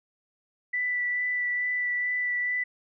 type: tone with vibrato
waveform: sine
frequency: 1975.5 Hz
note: B6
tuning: in tune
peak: -25 dBFS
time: 0.73-2.64 s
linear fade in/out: 10 ms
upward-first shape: sine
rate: 2.3 Hz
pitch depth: 11 cents each way
effects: none